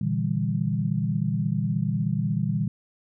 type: chord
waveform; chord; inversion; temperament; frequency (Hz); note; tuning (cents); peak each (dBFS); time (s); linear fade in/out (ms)
sine; E half-diminished seventh; second; just; 118.67 / 148.33 / 164.81 / 197.78; Bb2 / D3 / E3 / G3; +31 / +18 / 0 / +16; -28; 0.01-2.68; 5
effects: none